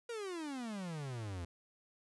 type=exponential sweep; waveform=45% pulse; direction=down; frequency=483.6 to 82.41 Hz; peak=-40 dBFS; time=0.09-1.45 s; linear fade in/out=5 ms; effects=resampled to 24000 Hz